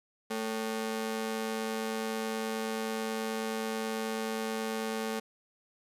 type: ring-modulated tone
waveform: sawtooth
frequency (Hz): 333.3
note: E4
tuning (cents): +19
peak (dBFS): -25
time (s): 0.3-5.2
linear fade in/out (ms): 10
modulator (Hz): 112
effects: resampled to 32000 Hz + 10-bit